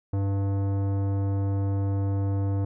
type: tone with tanh clipping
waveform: sine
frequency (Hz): 98.6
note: G2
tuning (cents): +11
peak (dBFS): -25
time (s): 0.13-2.65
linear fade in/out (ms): 5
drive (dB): 16
effects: none